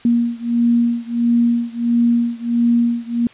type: beating tone pair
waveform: sine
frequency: 235.5 / 237 Hz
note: A#3 / A#3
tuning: +18 / +29 cents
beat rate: 1.5 Hz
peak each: -16 / -17 dBFS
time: 0.05-3.27 s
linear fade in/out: 2 ms
effects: white hiss -45 dBFS RMS until 3.33 s + resampled to 8000 Hz